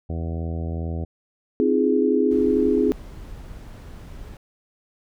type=harmonic tone; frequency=82.41 Hz; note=E2; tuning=in tune; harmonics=1 / 2 / 3 / 4 / 5 / 6 / 7 / 8 / 9; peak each=-26 / -32 / -36 / -38 / -40 / -42 / -43 / -44 / -45 dBFS; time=0.09-1.05 s; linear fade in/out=10 ms
type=chord; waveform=sine; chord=F minor seventh; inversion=second; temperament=equal with one note detuned; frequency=261.6 / 311.1 / 344.2 / 415.3 Hz; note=C4 / Eb4 / F4 / Ab4; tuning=0 / 0 / -25 / 0 cents; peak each=-21 / -24 / -24 / -20 dBFS; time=1.6-2.92 s; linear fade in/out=0 ms
type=noise; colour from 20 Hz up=brown; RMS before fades=-38 dBFS; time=2.31-4.37 s; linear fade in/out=2 ms
effects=none